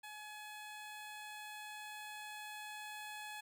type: tone with level ramp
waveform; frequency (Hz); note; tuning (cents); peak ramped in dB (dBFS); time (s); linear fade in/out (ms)
15% pulse; 847; G#5; +34; -42 to -39; 0.03-3.41; 10
effects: none